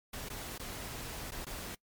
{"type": "noise with dropouts", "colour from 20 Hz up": "pink", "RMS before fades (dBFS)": -42, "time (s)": [0.13, 1.75], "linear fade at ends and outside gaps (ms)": 5, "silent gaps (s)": [[0.288, 0.299], [0.58, 0.595], [1.308, 1.318], [1.448, 1.466]], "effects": ["noise-tail reverb RT60 0.1 s tail -23 dB re dry", "MP3 96 kbps"]}